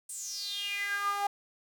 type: tone with high-pass filter sweep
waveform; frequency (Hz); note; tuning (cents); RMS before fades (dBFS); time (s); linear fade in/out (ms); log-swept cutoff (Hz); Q
sawtooth; 404.5; G#4; -46; -34; 0.09-1.27; 5; 8800 to 820; 8
effects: none